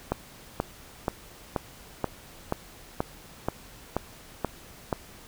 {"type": "click train", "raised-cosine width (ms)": 1, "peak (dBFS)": -11, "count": 11, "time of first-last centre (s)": [0.12, 4.928], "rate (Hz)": 2.08, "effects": ["pink hiss -49 dBFS RMS until 5.27 s"]}